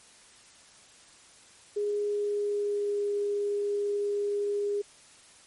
sine tone with pitch glide, 413.1 to 408.6 Hz, G#4 to G#4, -9 to -28 cents, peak -26 dBFS, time 1.76-4.82 s, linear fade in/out 10 ms, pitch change -19 cents, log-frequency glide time 2.02-3.08 s, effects white hiss -55 dBFS RMS until 5.46 s + MP3 48 kbps

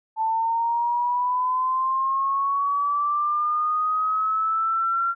sine linear sweep, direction up, 880 to 1376 Hz, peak -20 dBFS, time 0.16-5.15 s, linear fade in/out 50 ms, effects none

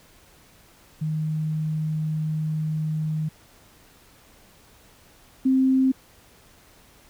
sine tone pair in turn, 155.6 / 262.8 Hz, D#3 / C4, 0 / +8 cents, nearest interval major sixth, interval 908 cents, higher second, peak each -23 / -16 dBFS, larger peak second, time 1.01-3.29 / 5.45-5.92 s, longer first, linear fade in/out 10 ms, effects pink hiss -54 dBFS RMS until 7.09 s

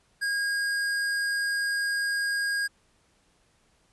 square tone, 1629 Hz, G#6, 34 cents flat, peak -26 dBFS, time 0.21-2.68 s, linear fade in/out 20 ms, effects pink hiss -66 dBFS RMS until 3.92 s + resampled to 24000 Hz

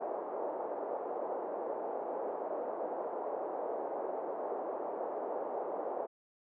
pink band-pass noise, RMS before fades -38 dBFS, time 0-6.07 s, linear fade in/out 20 ms, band 430 to 790 Hz, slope 24 dB/octave, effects none

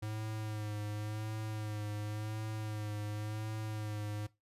square tone with vibrato, 106.8 Hz, G#2, 49 cents sharp, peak -38 dBFS, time 0.02-4.27 s, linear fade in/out 10 ms, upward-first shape sine, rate 0.92 Hz, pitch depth 35 cents each way, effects noise-tail reverb RT60 0.2 s tail -18 dB re dry + resampled to 32000 Hz

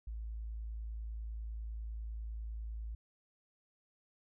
sine tone, 55 Hz, A1, in tune, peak -39 dBFS, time 0.07-2.95 s, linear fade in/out 5 ms, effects none

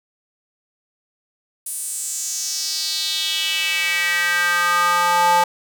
square tone with high-pass filter sweep, 175 Hz, F3, 4 cents sharp, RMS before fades -20 dBFS, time 1.66-5.44 s, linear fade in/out 5 ms, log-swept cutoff 10000 to 800 Hz, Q 3.7, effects none

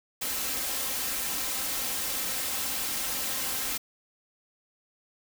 white noise with comb filter, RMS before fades -31 dBFS, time 0.21-3.78 s, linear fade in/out 10 ms, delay 3.8 ms, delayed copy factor +0.55, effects none

